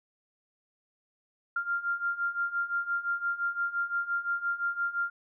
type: beating tone pair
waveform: sine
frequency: 1391 / 1396.8 Hz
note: F6 / F6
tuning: -7 / 0 cents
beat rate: 5.8 Hz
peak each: -33 / -30 dBFS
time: 1.56-5.1 s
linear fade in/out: 5 ms
effects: none